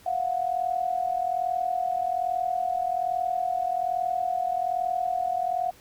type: tone pair together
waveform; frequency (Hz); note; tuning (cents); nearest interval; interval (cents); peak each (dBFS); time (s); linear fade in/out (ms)
sine; 690 / 731.2; F5 / F#5; -21 / -21; minor second; 100; -28 / -26; 0.06-5.71; 5
effects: pink hiss -54 dBFS RMS until 5.8 s